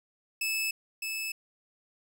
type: tone pair in turn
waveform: sawtooth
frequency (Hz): 2612 / 2612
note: E7 / E7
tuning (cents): -17 / -17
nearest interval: unison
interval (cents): 0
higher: neither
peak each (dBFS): -25 / -29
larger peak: first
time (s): 0.41-0.71 / 1.02-1.32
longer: neither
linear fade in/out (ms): 5
effects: none